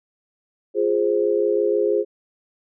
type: chord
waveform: sine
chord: F minor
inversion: none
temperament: equal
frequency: 349.2 / 415.3 / 523.3 Hz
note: F4 / Ab4 / C5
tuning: 0 / 0 / 0 cents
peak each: -23 / -19 / -23 dBFS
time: 0.74-2.05 s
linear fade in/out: 50 ms
effects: none